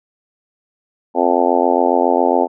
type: harmonic tone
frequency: 87.31 Hz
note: F2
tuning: in tune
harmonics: 3 / 4 / 5 / 6 / 7 / 8 / 9 / 10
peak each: -20 / -20 / -20 / -20 / -20 / -20 / -20 / -20 dBFS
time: 1.14-2.48 s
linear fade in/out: 50 ms
effects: none